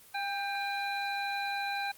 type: harmonic tone with a mistuned harmonic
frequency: 802 Hz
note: G5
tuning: 39 cents sharp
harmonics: 1 / 2 / 3 / 5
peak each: -34 / -37 / -39 / -41 dBFS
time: 0.14-1.92 s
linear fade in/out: 10 ms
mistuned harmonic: 2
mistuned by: -30 cents
effects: white hiss -56 dBFS RMS until 1.97 s + Opus 24 kbps